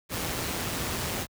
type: noise with amplitude modulation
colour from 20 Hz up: pink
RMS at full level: -29 dBFS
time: 0.09-1.27 s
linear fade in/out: 50 ms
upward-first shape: sine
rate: 167 Hz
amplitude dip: 40%
effects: high-pass 60 Hz 12 dB/octave